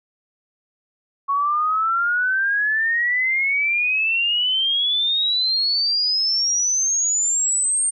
sine exponential sweep, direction up, 1104 to 8800 Hz, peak -17 dBFS, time 1.28-7.91 s, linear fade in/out 20 ms, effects none

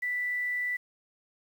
sine tone with quantisation, 1975.5 Hz, B6, in tune, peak -28 dBFS, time 0.02-0.77 s, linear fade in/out 10 ms, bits 9, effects none

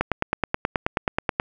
click train, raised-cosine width 0.5 ms, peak -5 dBFS, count 14, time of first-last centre 0.01-1.399 s, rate 9.36 Hz, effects none

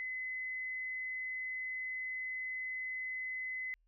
sine tone, 2030 Hz, B6, 47 cents sharp, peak -37 dBFS, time 0-3.74 s, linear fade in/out 0 ms, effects added 40 Hz sine -69 dBFS peak until 3.87 s

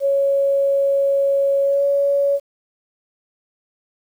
sine tone with pitch glide, 554.4 to 562.1 Hz, C#5 to C#5, 0 to +24 cents, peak -14 dBFS, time 0-2.4 s, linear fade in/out 50 ms, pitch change +24 cents, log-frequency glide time 1.63-1.84 s, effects 8-bit

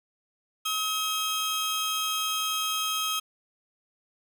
sawtooth tone pair together, 1276 / 3215 Hz, D#6 / G7, +43 / +43 cents, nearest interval octave + major third, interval 1600 cents, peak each -26 dBFS, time 0.65-3.2 s, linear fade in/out 10 ms, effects none

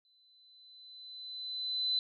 sine tone with exponential growth, 4020 Hz, B7, 30 cents sharp, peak -27 dBFS, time 0.05-1.99 s, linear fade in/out 1 ms, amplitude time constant 420 ms, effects none

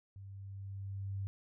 sine tone with level ramp, 98 Hz, G2, in tune, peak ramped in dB -47 to -35 dBFS, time 0.16-1.27 s, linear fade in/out 0 ms, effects none

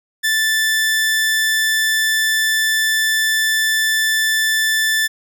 sawtooth tone, 1760 Hz, A6, in tune, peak -11 dBFS, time 0.23-5.08 s, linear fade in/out 20 ms, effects none

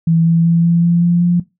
sine tone with pitch steps, 164.81 / 166.44 / 168.08 / 169.74 / 171.41 / 173.1 / 174.81 Hz, E3 / E3 / E3 / F3 / F3 / F3 / F3, 0 / +17 / +34 / -49 / -32 / -15 / +2 cents, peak -9 dBFS, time 0.07-1.4 s, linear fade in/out 5 ms, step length 190 ms, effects noise-tail reverb RT60 0.2 s tail -18 dB re dry

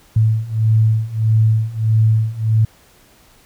sine beating tone pair, 109.4 / 111 Hz, A2 / A2, -9 / +16 cents, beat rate 1.6 Hz, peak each -16 / -14 dBFS, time 0.16-2.65 s, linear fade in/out 5 ms, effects pink hiss -50 dBFS RMS until 3.45 s

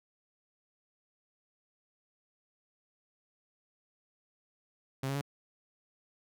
sawtooth tone with pitch steps, 133.9 / 137.82 / 141.86 Hz, C3 / C#3 / C#3, +40 / -10 / +40 cents, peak -28 dBFS, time 5.03-5.213 s, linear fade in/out 5 ms, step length 61 ms, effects none

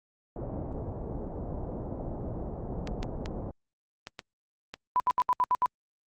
pink low-pass noise, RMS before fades -36 dBFS, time 0.36-3.51 s, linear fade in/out 2 ms, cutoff 750 Hz, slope 24 dB/octave
clicks, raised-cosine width 0.2 ms, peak -20 dBFS, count 8, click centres 2.874 / 3.03 / 3.259 / 4.071 / 4.192 / 4.74 / 5.101 / 5.201 s
sine tone bursts, 997 Hz, B5, 16 cents sharp, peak -21 dBFS, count 7, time 4.96-5.659 s, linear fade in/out 0 ms, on 39 ms, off 71 ms
effects Opus 48 kbps

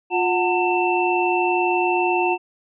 sine tone cluster, 354.1 / 740 / 902 / 2671 Hz, F4 / F#5 / A5 / E7, +24 / 0 / +43 / +22 cents, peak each -21 / -23 / -23 / -24 dBFS, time 0.1-2.38 s, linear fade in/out 50 ms, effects none

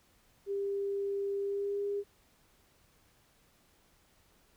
sine tone with pitch glide, 398.3 to 404.3 Hz, G4 to G#4, +28 to -46 cents, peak -31 dBFS, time 0.46-2.04 s, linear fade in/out 50 ms, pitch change +26 cents, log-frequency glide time 1.4-1.83 s, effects pink hiss -67 dBFS RMS until 4.56 s

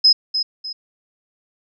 sine tone with echo, 5090 Hz, D#8, 39 cents sharp, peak -8 dBFS, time 0.04-0.13 s, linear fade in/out 10 ms, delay 300 ms, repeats 2, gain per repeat -9 dB, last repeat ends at 0.73 s, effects none

